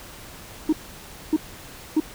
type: tone bursts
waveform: sine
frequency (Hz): 311.1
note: D#4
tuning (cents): 0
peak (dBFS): -13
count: 3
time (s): 0.69-2.001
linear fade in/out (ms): 5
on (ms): 37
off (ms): 600
effects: tanh soft clip ceiling -14 dBFS + pink hiss -42 dBFS RMS until 2.14 s